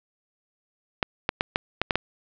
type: clicks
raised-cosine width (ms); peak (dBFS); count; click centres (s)
0.3; -5; 7; 1.028 / 1.291 / 1.409 / 1.559 / 1.816 / 1.908 / 1.956
effects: low-pass 4000 Hz 12 dB/octave